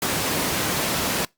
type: high-pass noise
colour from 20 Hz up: pink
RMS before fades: -24 dBFS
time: 0.02-1.25 s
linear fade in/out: 2 ms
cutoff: 130 Hz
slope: 12 dB/octave
effects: noise-tail reverb RT60 0.2 s tail -24 dB re dry + Opus 48 kbps